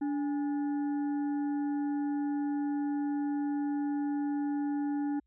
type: harmonic tone with a mistuned harmonic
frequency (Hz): 290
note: D4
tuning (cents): -22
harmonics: 1 / 3 / 5 / 6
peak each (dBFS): -29 / -42 / -54 / -56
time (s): 0.01-5.2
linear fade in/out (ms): 10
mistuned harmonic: 3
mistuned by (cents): -97
effects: added 60 Hz sine -70 dBFS peak until 5.26 s